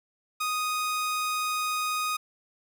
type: tone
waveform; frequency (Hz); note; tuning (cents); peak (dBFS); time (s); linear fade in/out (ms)
sawtooth; 1244.5; D#6; 0; -23; 0.4-2.17; 10
effects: none